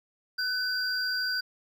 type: tone pair together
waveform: triangle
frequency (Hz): 1502 / 4765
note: F#6 / D8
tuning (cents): +26 / +24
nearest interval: octave + minor sixth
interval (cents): 1998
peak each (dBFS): -28 / -29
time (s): 0.38-1.41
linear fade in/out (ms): 10
effects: none